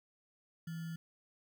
sine tone with sample-and-hold, 164.81 Hz, E3, in tune, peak -39 dBFS, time 0.67-0.96 s, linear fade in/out 5 ms, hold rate 1575 Hz, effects none

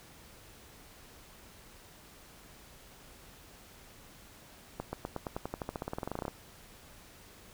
accelerating click train, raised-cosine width 1 ms, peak -21 dBFS, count 23, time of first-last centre 4.8-6.281 s, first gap 130 ms, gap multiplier 0.93, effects pink hiss -55 dBFS RMS until 7.53 s

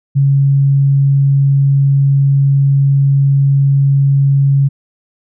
sine tone, 138.59 Hz, C#3, in tune, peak -7 dBFS, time 0.15-4.69 s, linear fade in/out 20 ms, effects none

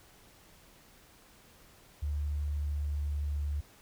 sine tone with pitch glide, 73.42 to 72.95 Hz, D2 to D2, 0 to -11 cents, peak -30 dBFS, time 2.02-3.61 s, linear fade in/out 10 ms, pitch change -11 cents, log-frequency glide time 2.38-3.08 s, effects pink hiss -59 dBFS RMS until 3.81 s

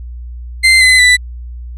35% pulse tone with pitch steps, 2079 / 2029 / 1980.5 Hz, C7 / B6 / B6, -12 / +46 / +4 cents, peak -3 dBFS, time 0.63-1.17 s, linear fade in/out 20 ms, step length 180 ms, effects added 60 Hz sine -24 dBFS peak until 1.77 s + resampled to 22050 Hz

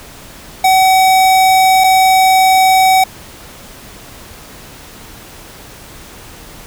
square tone pair in turn, 756 / 756 Hz, F#5 / F#5, +37 / +37 cents, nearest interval unison, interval 0 cents, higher neither, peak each -7 dBFS, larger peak neither, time 0.64-1.84 / 1.84-3.04 s, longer neither, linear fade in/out 5 ms, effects pink hiss -35 dBFS RMS until 6.66 s

